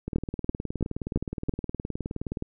two click trains, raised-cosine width 3 ms, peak -11 / -18 dBFS, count 5 / 46, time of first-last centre 0.16-1.493 / 0.08-2.424 s, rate 3 / 19.2 Hz, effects none

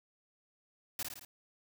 white noise with echo, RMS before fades -37 dBFS, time 0.99-1.03 s, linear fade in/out 2 ms, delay 55 ms, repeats 4, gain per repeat -4 dB, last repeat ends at 1.25 s, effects none

